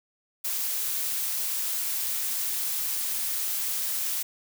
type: noise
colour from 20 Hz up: blue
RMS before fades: -29 dBFS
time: 0.44-4.23 s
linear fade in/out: 10 ms
effects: none